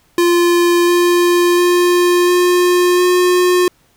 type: tone with pitch steps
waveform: square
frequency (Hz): 347.4 / 350.4 / 353.5 / 356.5 / 359.7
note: F4 / F4 / F4 / F4 / F#4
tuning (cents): -9 / +6 / +21 / +36 / -49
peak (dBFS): -10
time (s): 0.18-3.68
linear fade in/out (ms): 2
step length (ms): 700
effects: pink hiss -55 dBFS RMS until 3.96 s